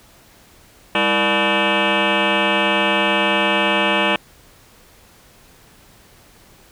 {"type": "tone with frequency modulation", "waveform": "sine", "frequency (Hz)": 996, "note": "B5", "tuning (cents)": 14, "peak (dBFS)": -13, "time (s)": [0.95, 4.16], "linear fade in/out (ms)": 2, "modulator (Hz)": 265, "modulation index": 7.6, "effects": ["tanh soft clip ceiling -10 dBFS", "pink hiss -49 dBFS RMS until 6.71 s"]}